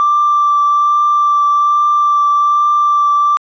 triangle tone with vibrato, 1174.7 Hz, D6, in tune, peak -5 dBFS, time 0-3.37 s, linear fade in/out 0 ms, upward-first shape triangle, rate 1.2 Hz, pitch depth 12 cents each way, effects tanh soft clip ceiling -6 dBFS + resampled to 16000 Hz

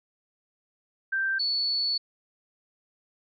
sine tone pair in turn, 1568 / 4435 Hz, G6 / C#8, 0 / 0 cents, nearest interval octave + tritone, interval 1800 cents, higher second, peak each -24 dBFS, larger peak neither, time 1.12-1.39 / 1.39-1.98 s, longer second, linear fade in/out 10 ms, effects none

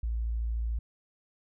sine tone, 56.8 Hz, A#1, 44 cents flat, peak -28 dBFS, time 0.03-0.79 s, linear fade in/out 5 ms, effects none

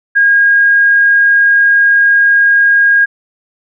sine tone, 1629 Hz, G#6, 34 cents flat, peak -5 dBFS, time 0.15-3.06 s, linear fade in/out 20 ms, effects none

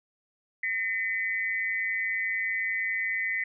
sine tone cluster, 1829 / 2020 / 2245 Hz, A#6 / B6 / C#7, -33 / +39 / +21 cents, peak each -33 / -28 / -37 dBFS, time 0.63-3.44 s, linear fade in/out 5 ms, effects none

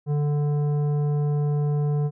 triangle tone with tanh clipping, 146.83 Hz, D3, in tune, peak -22 dBFS, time 0.06-2.11 s, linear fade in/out 50 ms, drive 15 dB, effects none

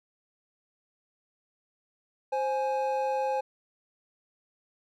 triangle tone pair together, 526 / 835 Hz, C5 / G#5, +9 / +9 cents, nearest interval minor sixth, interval 800 cents, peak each -27 dBFS, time 2.32-3.41 s, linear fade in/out 10 ms, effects none

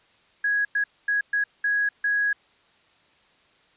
sine tone bursts at uneven times, 1661.2 Hz, G#6, in tune, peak -20 dBFS, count 6, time 0.44-0.65 / 0.75-0.84 / 1.08-1.21 / 1.33-1.44 / 1.64-1.89 / 2.04-2.33 s, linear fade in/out 5 ms, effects white hiss -60 dBFS RMS until 3.76 s + resampled to 8000 Hz

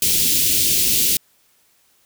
white band-stop noise, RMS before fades -17 dBFS, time 0.02-1.17 s, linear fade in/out 2 ms, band 390 to 2700 Hz, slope 24 dB/octave, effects white hiss -59 dBFS RMS until 2.05 s

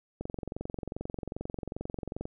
click train, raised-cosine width 2 ms, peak -22 dBFS, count 47, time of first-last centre 0.21-2.254 s, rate 22.5 Hz, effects none

